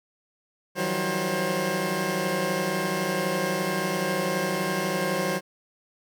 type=tone cluster; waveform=15% pulse; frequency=160.2 / 177.3 / 189.2 / 533 Hz; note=E3 / F3 / F#3 / C5; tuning=-49 / +26 / +39 / +32 cents; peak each=-26 / -27 / -22 / -23 dBFS; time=0.75-5.41 s; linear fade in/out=50 ms; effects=none